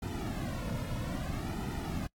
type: noise with flanger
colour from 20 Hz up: brown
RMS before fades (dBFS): -36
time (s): 0.02-2.07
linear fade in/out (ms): 5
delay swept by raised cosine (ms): 1.8 to 2.6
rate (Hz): 0.61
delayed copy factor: -0.85
effects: noise-tail reverb RT60 0.1 s tail -25 dB re dry + AAC 64 kbps